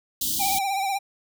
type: band-stop noise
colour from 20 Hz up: white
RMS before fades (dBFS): -26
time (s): 0.21-0.59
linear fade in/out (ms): 5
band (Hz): 350 to 3000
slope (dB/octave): 96
type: tone with vibrato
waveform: square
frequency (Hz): 784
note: G5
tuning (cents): 0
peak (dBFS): -24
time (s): 0.39-0.99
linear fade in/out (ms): 20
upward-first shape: triangle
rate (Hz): 16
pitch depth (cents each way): 60
effects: none

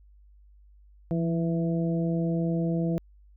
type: harmonic tone with a mistuned harmonic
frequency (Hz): 165.6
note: E3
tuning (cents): +8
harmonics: 1 / 2 / 3 / 4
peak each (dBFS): -25 / -31 / -35 / -37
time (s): 1.11-2.98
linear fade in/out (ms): 0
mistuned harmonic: 1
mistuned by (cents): +31
effects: added 50 Hz sine -52 dBFS peak until 3.36 s

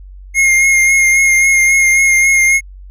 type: tone with vibrato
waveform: square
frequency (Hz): 2139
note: C7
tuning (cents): +38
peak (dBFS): -8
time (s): 0.34-2.61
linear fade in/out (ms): 50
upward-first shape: sine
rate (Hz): 3.7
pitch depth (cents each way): 23
effects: added 47 Hz sine -31 dBFS peak until 2.9 s + low-pass 12000 Hz 12 dB/octave

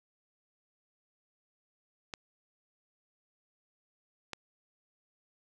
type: clicks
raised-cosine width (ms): 0.2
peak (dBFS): -21 / -20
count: 2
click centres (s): 2.138 / 4.333
effects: none

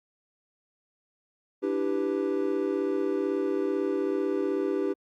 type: chord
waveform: triangle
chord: E minor seventh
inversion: third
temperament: equal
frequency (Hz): 293.7 / 329.6 / 392 / 493.9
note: D4 / E4 / G4 / B4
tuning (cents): 0 / 0 / 0 / 0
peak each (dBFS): -29 / -31 / -26 / -32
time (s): 1.62-4.94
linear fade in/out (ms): 20
effects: Opus 48 kbps

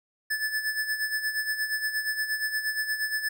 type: tone with tremolo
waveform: square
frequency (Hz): 1737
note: A6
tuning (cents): -23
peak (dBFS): -25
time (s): 0.3-3.29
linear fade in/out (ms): 10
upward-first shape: sine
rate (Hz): 8.5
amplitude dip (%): 65
effects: none

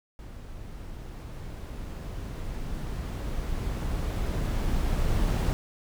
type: noise with level ramp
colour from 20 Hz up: brown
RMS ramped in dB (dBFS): -42 to -24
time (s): 0.19-5.53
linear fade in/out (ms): 0
effects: none

